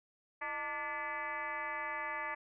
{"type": "tone with frequency modulation", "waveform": "sine", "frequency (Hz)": 1454, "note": "F#6", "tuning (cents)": -31, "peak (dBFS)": -36, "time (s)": [0.41, 2.35], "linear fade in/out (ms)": 10, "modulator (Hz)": 280, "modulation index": 2.7, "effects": []}